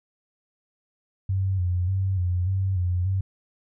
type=tone with vibrato; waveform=sine; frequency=92.5 Hz; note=F#2; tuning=in tune; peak=-21 dBFS; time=1.29-3.21 s; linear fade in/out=5 ms; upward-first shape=square; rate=1.7 Hz; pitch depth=59 cents each way; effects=none